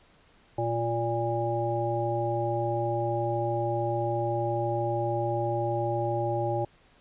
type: harmonic tone with a mistuned harmonic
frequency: 116.54 Hz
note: A#2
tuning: in tune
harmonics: 1 / 3 / 5 / 7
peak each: -31 / -31 / -31 / -31 dBFS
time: 0.58-6.65 s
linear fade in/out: 5 ms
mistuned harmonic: 1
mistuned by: +22 cents
effects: pink hiss -60 dBFS RMS until 7 s + resampled to 8000 Hz